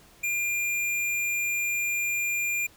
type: tone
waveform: square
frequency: 2400 Hz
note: D7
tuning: 37 cents sharp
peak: -26 dBFS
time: 0.23-2.67 s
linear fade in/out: 10 ms
effects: pink hiss -55 dBFS RMS until 2.76 s